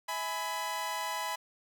sawtooth tone cluster, 647 / 836 / 996 Hz, E5 / G#5 / B5, -32 / +11 / +14 cents, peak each -39 / -35 / -31 dBFS, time 0.08-1.36 s, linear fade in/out 10 ms, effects none

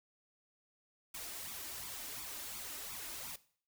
white noise with flanger, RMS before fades -45 dBFS, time 1.14-3.36 s, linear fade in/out 5 ms, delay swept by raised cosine 0.84 to 3.34 ms, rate 2.8 Hz, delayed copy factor +0.7, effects noise-tail reverb RT60 0.5 s tail -18 dB re dry

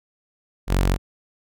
sawtooth tone, 46.25 Hz, F#1, in tune, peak -13 dBFS, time 0.67-0.98 s, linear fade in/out 50 ms, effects none

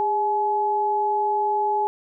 sine tone pair together, 407.8 / 850.7 Hz, G#4 / G#5, -32 / +41 cents, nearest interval octave + minor second, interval 1273 cents, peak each -26 / -20 dBFS, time 0-1.87 s, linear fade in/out 0 ms, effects none

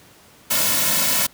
white noise with comb filter, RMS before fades -19 dBFS, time 0.5-1.27 s, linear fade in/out 10 ms, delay 2.5 ms, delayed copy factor -0.95, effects pink hiss -49 dBFS RMS until 1.33 s + high-pass 80 Hz 12 dB/octave

